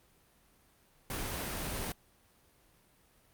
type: noise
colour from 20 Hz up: pink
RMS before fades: -37 dBFS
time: 1.1-1.92 s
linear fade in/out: 2 ms
effects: pink hiss -66 dBFS RMS until 3.33 s + Opus 32 kbps